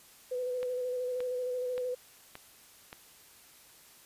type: tone with vibrato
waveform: sine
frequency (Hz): 500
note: B4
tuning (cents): +21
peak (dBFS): -31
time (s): 0.31-1.95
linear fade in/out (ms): 10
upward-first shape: square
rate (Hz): 13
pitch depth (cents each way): 20
type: click train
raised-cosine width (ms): 0.3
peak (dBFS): -27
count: 5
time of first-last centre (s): 0.63-2.929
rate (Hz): 1.74
effects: white hiss -57 dBFS RMS until 4.05 s + resampled to 32000 Hz